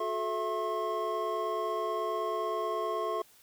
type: tone cluster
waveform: triangle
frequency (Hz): 364 / 433.4 / 662 / 1076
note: F#4 / A4 / E5 / C6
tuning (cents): -28 / -26 / +7 / +48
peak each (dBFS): -36 / -33 / -34 / -32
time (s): 0-3.22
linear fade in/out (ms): 5
effects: white hiss -60 dBFS RMS until 3.42 s